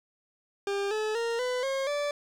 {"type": "tone with pitch steps", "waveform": "40% pulse", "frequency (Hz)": [399.5, 430.7, 464.2, 500.4, 539.5, 581.5], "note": ["G4", "A4", "A#4", "B4", "C#5", "D5"], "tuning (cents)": [33, -37, -7, 23, -47, -17], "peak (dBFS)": -27, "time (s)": [0.67, 2.11], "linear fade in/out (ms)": 2, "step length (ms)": 240, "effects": ["low-pass 7000 Hz 12 dB/octave", "9-bit"]}